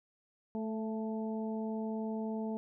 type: harmonic tone with a mistuned harmonic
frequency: 219.2 Hz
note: A3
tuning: 6 cents flat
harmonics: 1 / 2 / 3 / 4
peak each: -35 / -41 / -45 / -47 dBFS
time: 0.55-2.57 s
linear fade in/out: 0 ms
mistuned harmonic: 3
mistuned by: +23 cents
effects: none